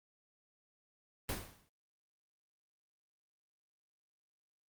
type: noise with exponential decay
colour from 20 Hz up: pink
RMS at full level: -35 dBFS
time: 1.29-1.69 s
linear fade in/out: 1 ms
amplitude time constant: 85 ms
effects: noise-tail reverb RT60 0.1 s tail -25 dB re dry + Opus 24 kbps